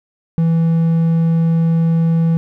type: tone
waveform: triangle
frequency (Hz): 164.81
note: E3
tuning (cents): 0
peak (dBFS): -9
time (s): 0.38-2.37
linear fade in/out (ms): 0
effects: none